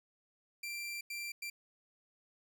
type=tone bursts at uneven times; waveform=sawtooth; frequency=2359 Hz; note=D7; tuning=7 cents sharp; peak=-36 dBFS; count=3; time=0.63-1.01 / 1.1-1.32 / 1.42-1.5 s; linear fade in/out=5 ms; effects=none